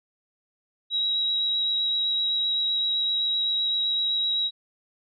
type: tone with vibrato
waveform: sine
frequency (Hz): 3852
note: B7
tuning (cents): -44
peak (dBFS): -22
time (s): 0.9-4.51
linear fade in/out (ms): 50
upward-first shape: sine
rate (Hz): 7.8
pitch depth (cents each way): 10
effects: none